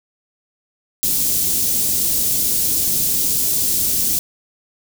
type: band-stop noise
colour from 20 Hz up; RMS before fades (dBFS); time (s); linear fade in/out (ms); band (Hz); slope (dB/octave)
white; -18; 1.03-4.19; 0; 310 to 5700; 12
effects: none